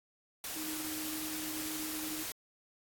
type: tone in noise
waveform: sine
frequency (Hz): 311.1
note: D#4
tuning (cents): 0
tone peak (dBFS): -41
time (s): 0.56-2.23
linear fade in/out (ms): 2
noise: white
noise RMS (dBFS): -40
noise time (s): 0.44-2.32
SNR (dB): -4
effects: AAC 64 kbps